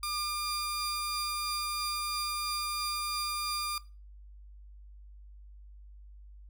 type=tone pair together; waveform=sawtooth; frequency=1200 / 4803 Hz; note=D6 / D8; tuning=+37 / +38 cents; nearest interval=2 octaves; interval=2401 cents; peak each=-31 / -31 dBFS; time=0.03-3.78 s; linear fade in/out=2 ms; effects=noise-tail reverb RT60 0.3 s tail -19 dB re dry + added 50 Hz sine -48 dBFS peak until 6.49 s